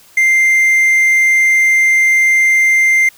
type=tone with quantisation; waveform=triangle; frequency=2093 Hz; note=C7; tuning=in tune; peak=-6 dBFS; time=0.17-3.09 s; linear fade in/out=5 ms; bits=6; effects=white hiss -45 dBFS RMS until 3.17 s